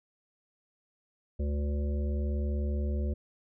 harmonic tone with a mistuned harmonic, 72.4 Hz, D2, 24 cents flat, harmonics 1 / 3 / 5 / 7 / 8, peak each -28 / -38 / -42 / -45 / -46 dBFS, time 1.39-3.14 s, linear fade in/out 10 ms, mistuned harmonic 7, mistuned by -29 cents, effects none

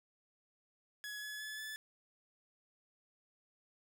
sawtooth tone with pitch steps, 1686 / 1702.6 / 1719.4 / 1736.4 Hz, G#6 / G#6 / A6 / A6, +26 / +43 / -40 / -23 cents, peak -39 dBFS, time 1.04-1.76 s, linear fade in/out 0 ms, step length 180 ms, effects none

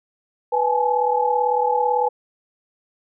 sine tone cluster, 493.1 / 828 / 866 Hz, B4 / G#5 / A5, -3 / -5 / -28 cents, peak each -21 dBFS, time 0.52-2.09 s, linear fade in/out 10 ms, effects none

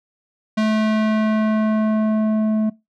square tone with low-pass filter sweep, 216.8 Hz, A3, 25 cents flat, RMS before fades -18 dBFS, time 0.57-2.7 s, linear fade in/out 10 ms, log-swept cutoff 4600 to 490 Hz, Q 0.73, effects noise-tail reverb RT60 0.2 s tail -20 dB re dry

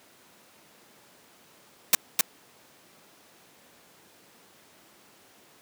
white noise with echo, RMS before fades -17 dBFS, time 1.93-1.95 s, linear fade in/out 2 ms, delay 260 ms, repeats 1, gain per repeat -3 dB, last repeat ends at 2.21 s, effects pink hiss -56 dBFS RMS until 5.61 s + high-pass 200 Hz 12 dB/octave

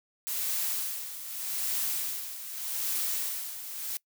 blue noise with tremolo, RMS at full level -30 dBFS, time 0.27-3.97 s, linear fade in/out 0 ms, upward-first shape sine, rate 0.82 Hz, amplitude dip 70%, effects noise-tail reverb RT60 0.1 s tail -23 dB re dry

